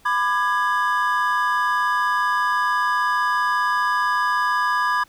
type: chord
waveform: triangle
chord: G# diminished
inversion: first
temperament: just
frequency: 996.7 / 1196.1 / 1661.2 Hz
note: B5 / D6 / G#6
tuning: +16 / +31 / 0 cents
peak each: -20 / -21 / -21 dBFS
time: 0.05-5.04 s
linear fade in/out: 10 ms
effects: pink hiss -55 dBFS RMS until 5.08 s